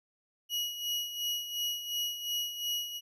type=tone with tremolo; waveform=35% pulse; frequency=2907 Hz; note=F#7; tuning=31 cents flat; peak=-28 dBFS; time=0.49-3.01 s; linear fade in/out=50 ms; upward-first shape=sine; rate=2.8 Hz; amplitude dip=65%; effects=none